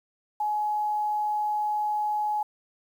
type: tone with quantisation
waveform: sine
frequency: 843 Hz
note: G#5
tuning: 26 cents sharp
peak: -24 dBFS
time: 0.4-2.43 s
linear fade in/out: 5 ms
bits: 9
effects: none